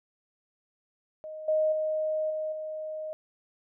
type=tone with level steps; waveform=sine; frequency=622.3 Hz; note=D#5; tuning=in tune; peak=-37 / -22 / -26 / -29 / -33 dBFS; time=1.24-3.13 s; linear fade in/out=0 ms; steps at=1.48 / 1.72 / 2.3 / 2.52 s; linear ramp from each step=5 ms; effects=none